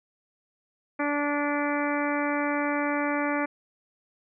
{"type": "harmonic tone", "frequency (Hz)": 290.6, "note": "D4", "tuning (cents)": -18, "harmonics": [1, 2, 3, 4, 5, 6, 7, 8], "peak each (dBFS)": [-28, -31, -33, -34, -35, -36, -36, -37], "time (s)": [0.99, 3.46], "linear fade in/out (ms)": 10, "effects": []}